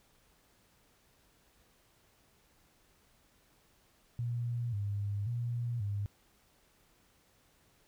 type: tone with vibrato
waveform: sine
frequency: 110.1 Hz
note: A2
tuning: 2 cents sharp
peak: -32 dBFS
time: 4.19-6.06 s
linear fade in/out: 0 ms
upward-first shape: square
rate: 0.93 Hz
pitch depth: 140 cents each way
effects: pink hiss -68 dBFS RMS until 7.87 s